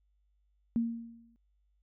sine tone with exponential decay, 231.5 Hz, A#3, 12 cents flat, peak -24 dBFS, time 0.76-1.36 s, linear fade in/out 0 ms, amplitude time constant 130 ms, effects added 50 Hz sine -69 dBFS peak until 1.82 s

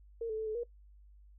sine tone with pitch steps, 459.8 / 435.9 / 439.6 / 432.5 / 475.2 Hz, A#4 / A4 / A4 / A4 / A#4, -24 / -16 / -2 / -30 / +33 cents, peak -33 dBFS, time 0.21-0.635 s, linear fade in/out 5 ms, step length 85 ms, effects noise-tail reverb RT60 0.1 s tail -20 dB re dry + added 50 Hz sine -55 dBFS peak until 1.38 s

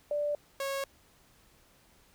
sine / sawtooth tone pair in turn, 587.3 / 548.6 Hz, D5 / C#5, 0 / -18 cents, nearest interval minor second, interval 118 cents, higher first, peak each -28 dBFS, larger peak neither, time 0.11-0.35 / 0.6-0.84 s, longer neither, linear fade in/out 2 ms, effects pink hiss -63 dBFS RMS until 2.14 s

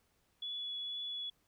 sine tone with vibrato, 3406 Hz, G#7, 43 cents sharp, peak -38 dBFS, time 0.42-1.3 s, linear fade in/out 5 ms, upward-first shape triangle, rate 2.1 Hz, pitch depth 9 cents each way, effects pink hiss -75 dBFS RMS until 1.47 s

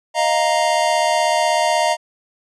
square chord, Eb suspended second, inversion none, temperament equal, 622.3 / 698.5 / 932.3 Hz, Eb5 / F5 / Bb5, 0 / 0 / 0 cents, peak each -20 dBFS, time 0.14-1.97 s, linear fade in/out 50 ms, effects resampled to 22050 Hz

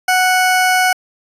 20% pulse tone, 739 Hz, F#5, 2 cents flat, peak -6 dBFS, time 0.08-0.93 s, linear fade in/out 5 ms, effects resampled to 32000 Hz

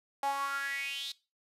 sawtooth tone with high-pass filter sweep, 277.2 Hz, C#4, in tune, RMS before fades -35 dBFS, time 0.23-1.12 s, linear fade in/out 2 ms, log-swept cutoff 760 to 4000 Hz, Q 7.5, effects noise-tail reverb RT60 0.3 s tail -20 dB re dry + resampled to 32000 Hz

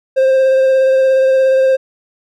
triangle tone with vibrato, 528 Hz, C5, 16 cents sharp, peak -6 dBFS, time 0.16-1.77 s, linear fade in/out 20 ms, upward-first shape sine, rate 17 Hz, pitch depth 13 cents each way, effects none

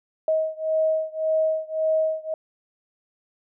sine beating tone pair, 632 / 633.8 Hz, D#5 / D#5, +27 / +32 cents, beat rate 1.8 Hz, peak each -23 / -24 dBFS, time 0.28-2.34 s, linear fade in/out 2 ms, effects none

